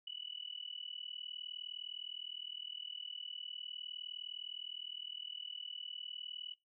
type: tone with amplitude modulation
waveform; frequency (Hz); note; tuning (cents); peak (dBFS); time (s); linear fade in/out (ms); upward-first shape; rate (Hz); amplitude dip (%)
sine; 2960; F#7; 0; -39; 0.07-6.54; 5; sine; 39.6; 95
effects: noise-tail reverb RT60 0.2 s tail -21 dB re dry